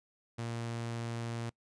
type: tone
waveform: sawtooth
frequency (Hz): 116.54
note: A#2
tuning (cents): 0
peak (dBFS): -32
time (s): 0.38-1.5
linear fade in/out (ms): 10
effects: noise-tail reverb RT60 0.1 s tail -24 dB re dry + resampled to 22050 Hz